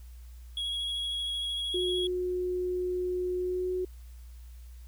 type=tone with vibrato; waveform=triangle; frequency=3322 Hz; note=G#7; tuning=in tune; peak=-29 dBFS; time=0.57-2.07 s; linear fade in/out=2 ms; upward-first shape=triangle; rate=13 Hz; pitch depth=15 cents each way
type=tone with pitch glide; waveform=sine; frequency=362.4 to 367 Hz; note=F#4 to F#4; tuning=-36 to -14 cents; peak=-28 dBFS; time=1.74-3.85 s; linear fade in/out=5 ms; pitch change=+22 cents; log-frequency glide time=3.38-3.73 s
effects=added 60 Hz sine -44 dBFS peak until 4.87 s + white hiss -63 dBFS RMS until 4.87 s